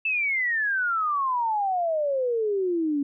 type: exponential sweep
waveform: sine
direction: down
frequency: 2663 to 277.1 Hz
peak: -22 dBFS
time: 0.05-3.03 s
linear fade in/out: 5 ms
effects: none